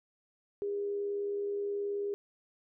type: tone with amplitude modulation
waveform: sine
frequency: 405.4 Hz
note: G#4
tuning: 42 cents flat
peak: -30 dBFS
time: 0.62-2.14 s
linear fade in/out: 0 ms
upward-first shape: sine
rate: 78.8 Hz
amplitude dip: 30%
effects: none